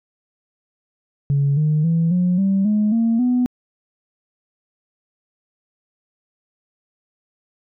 sine tone with pitch steps, 140.8 / 152.66 / 165.52 / 179.46 / 194.57 / 211 / 228.7 / 248 Hz, C#3 / D#3 / E3 / F3 / G3 / G#3 / A#3 / B3, +27 / -33 / +7 / +47 / -13 / +28 / -33 / +7 cents, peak -13 dBFS, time 1.3-3.46 s, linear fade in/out 0 ms, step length 270 ms, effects tanh soft clip ceiling -11 dBFS

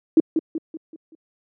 sine tone with echo, 320.8 Hz, E4, 47 cents flat, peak -8 dBFS, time 0.17-0.2 s, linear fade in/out 2 ms, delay 190 ms, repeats 5, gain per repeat -7 dB, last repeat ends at 1.15 s, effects high-pass 200 Hz 12 dB/octave

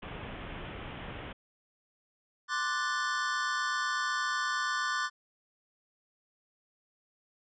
pink low-pass noise, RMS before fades -42 dBFS, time 0.02-1.33 s, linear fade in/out 10 ms, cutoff 3400 Hz, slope 96 dB/octave
square chord, D dominant seventh, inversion third, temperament equal, 1046.5 / 1174.7 / 1480 / 1760 Hz, C6 / D6 / F#6 / A6, 0 / 0 / 0 / 0 cents, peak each -38 / -35 / -35 / -36 dBFS, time 2.48-5.1 s, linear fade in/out 50 ms
effects resampled to 16000 Hz

